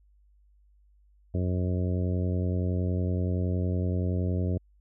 harmonic tone, 90.7 Hz, F#2, 34 cents flat, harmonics 1 / 2 / 3 / 4 / 5 / 6 / 7, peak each -26 / -32 / -36 / -38 / -40 / -42 / -43 dBFS, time 1.34-4.58 s, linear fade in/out 5 ms, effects added 50 Hz sine -58 dBFS peak until 4.8 s

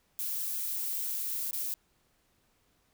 violet noise with dropouts, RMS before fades -34 dBFS, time 0.19-1.74 s, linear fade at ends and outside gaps 0 ms, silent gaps 1.51-1.531 s, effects pink hiss -71 dBFS RMS until 2.93 s

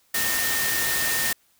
sine tone in noise, 1828 Hz, A#6, 34 cents flat, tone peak -27 dBFS, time 0.14-1.33 s, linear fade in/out 5 ms, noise white, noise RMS -25 dBFS, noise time 0.14-1.33 s, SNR -5 dB, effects white hiss -63 dBFS RMS until 1.59 s

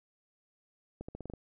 accelerating click train, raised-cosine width 2 ms, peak -28 dBFS, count 7, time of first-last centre 1.01-1.337 s, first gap 75 ms, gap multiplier 0.87, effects none

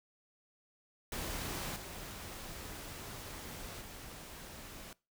pink noise with level steps, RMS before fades -40 / -46 / -49 dBFS, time 1.12-4.93 s, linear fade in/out 2 ms, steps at 1.76 / 3.81 s, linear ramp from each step 2 ms, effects noise-tail reverb RT60 0.3 s tail -23 dB re dry

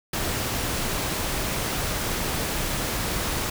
pink noise, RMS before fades -27 dBFS, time 0.13-3.5 s, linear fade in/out 5 ms, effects none

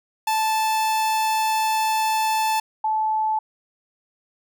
45% pulse / sine tone pair in turn, 876 / 869.4 Hz, A5 / A5, -8 / -21 cents, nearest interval unison, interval 13 cents, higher first, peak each -19 dBFS, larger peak neither, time 0.27-2.6 / 2.84-3.39 s, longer first, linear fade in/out 5 ms, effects none

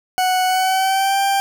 40% pulse tone with pitch glide, 740 to 788.5 Hz, F#5 to G5, 0 to +10 cents, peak -14 dBFS, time 0.18-1.4 s, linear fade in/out 0 ms, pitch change +110 cents, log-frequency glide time 0.46-1.19 s, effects none

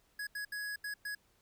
square tone bursts at uneven times, 1672 Hz, G#6, 11 cents sharp, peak -38 dBFS, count 5, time 0.19-0.27 / 0.35-0.45 / 0.52-0.76 / 0.84-0.94 / 1.05-1.15 s, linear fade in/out 5 ms, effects pink hiss -71 dBFS RMS until 1.41 s

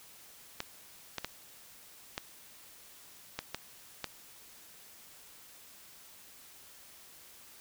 clicks, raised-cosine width 0.2 ms, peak -17 dBFS, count 7, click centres 0.604 / 1.183 / 1.246 / 2.179 / 3.39 / 3.546 / 4.043 s, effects white hiss -55 dBFS RMS until 7.6 s

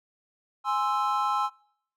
triangle chord, Ab augmented, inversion none, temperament equal, 830.6 / 1046.5 / 1318.5 Hz, Ab5 / C6 / E6, 0 / 0 / 0 cents, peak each -26 dBFS, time 0.64-1.5 s, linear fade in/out 50 ms, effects noise-tail reverb RT60 0.7 s tail -26 dB re dry + MP3 96 kbps

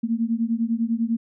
sine beating tone pair, 224.9 / 234.9 Hz, A3 / A#3, +38 / +13 cents, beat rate 10 Hz, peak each -23 / -24 dBFS, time 0.03-1.17 s, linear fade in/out 10 ms, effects none

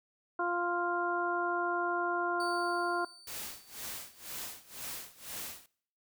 harmonic tone, 349.3 Hz, F4, in tune, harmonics 1 / 2 / 3 / 4, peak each -35 / -35 / -35 / -35 dBFS, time 0.39-3.05 s, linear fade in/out 5 ms
35% pulse tone with exponential decay, 4560 Hz, C#8, 48 cents sharp, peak -39 dBFS, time 2.4-4.84 s, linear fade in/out 2 ms, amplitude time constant 530 ms
white noise with tremolo, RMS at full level -40 dBFS, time 3.27-5.66 s, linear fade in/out 2 ms, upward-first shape sine, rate 2 Hz, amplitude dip 90%
effects noise-tail reverb RT60 0.6 s tail -23 dB re dry

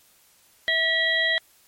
harmonic tone with a mistuned harmonic, 652 Hz, E5, 19 cents flat, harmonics 1 / 3 / 5 / 6, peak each -30 / -21 / -26 / -30 dBFS, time 0.68-1.38 s, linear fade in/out 0 ms, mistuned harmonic 3, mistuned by -18 cents, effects white hiss -58 dBFS RMS until 1.67 s + MP3 64 kbps

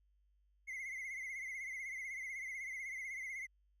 triangle tone with vibrato, 2093 Hz, C7, in tune, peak -40 dBFS, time 0.67-3.47 s, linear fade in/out 20 ms, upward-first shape triangle, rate 16 Hz, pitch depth 92 cents each way, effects added 50 Hz sine -70 dBFS peak until 3.8 s

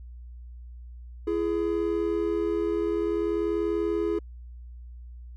triangle tone pair together, 336.7 / 417.2 Hz, E4 / G#4, +37 / +8 cents, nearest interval major third, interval 371 cents, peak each -25 dBFS, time 1.27-4.19 s, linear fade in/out 5 ms, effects added 60 Hz sine -40 dBFS peak until 5.36 s

